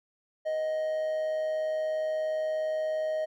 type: tone with amplitude modulation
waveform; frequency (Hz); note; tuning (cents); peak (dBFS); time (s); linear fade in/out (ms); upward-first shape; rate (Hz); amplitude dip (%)
triangle; 625; D#5; +8; -24; 0.45-3.26; 20; sine; 137; 30
effects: none